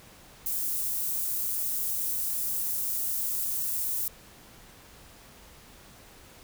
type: high-pass noise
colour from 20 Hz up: white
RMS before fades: -30 dBFS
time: 0.46-4.08 s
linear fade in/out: 2 ms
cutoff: 11000 Hz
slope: 12 dB/octave
effects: pink hiss -52 dBFS RMS until 6.43 s